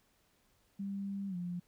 sine tone with pitch glide, 197.9 to 176.31 Hz, G3 to F3, +17 to +17 cents, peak -36 dBFS, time 0.79-1.6 s, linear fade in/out 10 ms, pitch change -200 cents, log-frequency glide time 1.28-1.36 s, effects pink hiss -72 dBFS RMS until 1.67 s

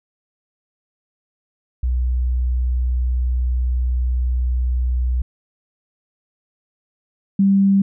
sine tone pair in turn, 62 / 196.34 Hz, B1 / G3, +7 / +3 cents, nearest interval octave + minor sixth, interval 1996 cents, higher second, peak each -16 / -11 dBFS, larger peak second, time 1.83-5.22 / 7.39-7.82 s, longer first, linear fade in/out 5 ms, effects none

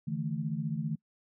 sine chord, D suspended second, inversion none, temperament equal with one note detuned, 146.83 / 161.98 / 220 Hz, D3 / E3 / A3, 0 / -30 / 0 cents, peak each -35 / -34 / -36 dBFS, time 0.07-0.96 s, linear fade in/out 10 ms, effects noise-tail reverb RT60 0.1 s tail -25 dB re dry

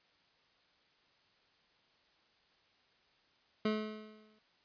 25% pulse tone with exponential decay, 215.1 Hz, A3, 39 cents flat, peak -25 dBFS, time 3.65-4.39 s, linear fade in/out 5 ms, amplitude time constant 160 ms, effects white hiss -70 dBFS RMS until 4.64 s + resampled to 11025 Hz

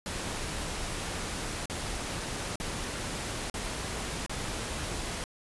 pink noise with dropouts, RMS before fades -35 dBFS, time 0.06-5.24 s, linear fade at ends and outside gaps 1 ms, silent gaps 1.657-1.698 / 2.557-2.6 / 3.499-3.541 / 4.263-4.295 s, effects resampled to 24000 Hz

